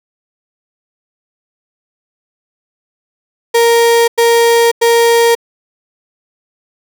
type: tone bursts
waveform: 35% pulse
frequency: 466.2 Hz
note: A#4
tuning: in tune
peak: -5 dBFS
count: 3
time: 3.54-5.352 s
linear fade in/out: 10 ms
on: 540 ms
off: 96 ms
effects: none